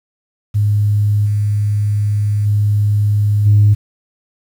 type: tone with level steps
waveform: sine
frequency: 103.83 Hz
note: G#2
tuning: in tune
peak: -10 / -12 / -10 / -5 dBFS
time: 0.54-3.75 s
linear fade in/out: 20 ms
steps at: 1.25 / 2.45 / 3.45 s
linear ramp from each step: 20 ms
effects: tanh soft clip ceiling -2 dBFS + 7-bit